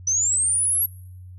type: linear sweep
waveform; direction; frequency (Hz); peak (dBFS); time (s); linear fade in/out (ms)
sine; up; 5920 to 11610; -18; 0.07-0.86; 5
effects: noise-tail reverb RT60 0.8 s tail -25 dB re dry + added 91 Hz sine -38 dBFS peak until 1.38 s